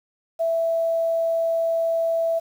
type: tone with quantisation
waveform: sine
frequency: 661 Hz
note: E5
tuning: 5 cents sharp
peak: -19 dBFS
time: 0.39-2.4 s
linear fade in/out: 20 ms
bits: 8
effects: none